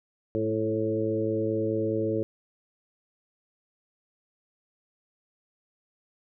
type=harmonic tone with a mistuned harmonic; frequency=109.5 Hz; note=A2; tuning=8 cents flat; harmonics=1 / 2 / 3 / 4 / 5; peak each=-33 / -35 / -29 / -29 / -32 dBFS; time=0.35-2.23 s; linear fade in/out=0 ms; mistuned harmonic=3; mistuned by=+23 cents; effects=none